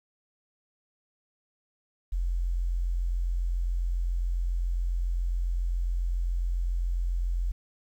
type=tone; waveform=sine; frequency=43.65 Hz; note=F1; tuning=in tune; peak=-25 dBFS; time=2.12-7.52 s; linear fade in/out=10 ms; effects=10-bit